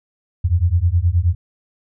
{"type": "beating tone pair", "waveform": "sine", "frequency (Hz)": [82.41, 91.91], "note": ["E2", "F#2"], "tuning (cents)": [0, -11], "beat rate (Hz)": 9.5, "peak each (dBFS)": -16, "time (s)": [0.44, 1.35], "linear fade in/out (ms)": 10, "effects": []}